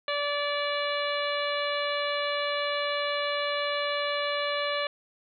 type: harmonic tone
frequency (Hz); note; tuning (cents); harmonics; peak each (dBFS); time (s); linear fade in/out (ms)
579; D5; -25; 1 / 2 / 3 / 4 / 5 / 6 / 7; -30 / -33 / -35 / -36 / -37 / -38 / -38; 0.08-4.87; 2
effects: none